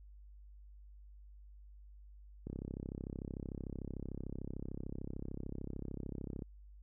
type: click train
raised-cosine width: 3 ms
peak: -29 dBFS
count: 133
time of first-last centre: 2.47-6.422 s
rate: 33.4 Hz
effects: added 50 Hz sine -53 dBFS peak until 6.82 s